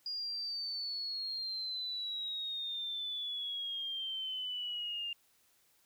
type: exponential sweep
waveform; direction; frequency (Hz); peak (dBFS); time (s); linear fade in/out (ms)
sine; down; 4863 to 2794; -36; 0.06-5.13; 2
effects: white hiss -70 dBFS RMS until 5.85 s